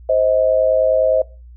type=tone pair together; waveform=sine; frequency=523.3 / 632.9 Hz; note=C5 / D#5; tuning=0 / +29 cents; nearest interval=minor third; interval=329 cents; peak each=-15 dBFS; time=0.09-1.22 s; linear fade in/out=5 ms; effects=noise-tail reverb RT60 0.3 s tail -20 dB re dry + added 60 Hz sine -37 dBFS peak until 1.56 s